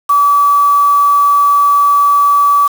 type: tone with quantisation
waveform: sine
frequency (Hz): 1148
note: D6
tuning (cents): -40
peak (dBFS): -6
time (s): 0.09-2.68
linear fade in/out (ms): 10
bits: 4
effects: none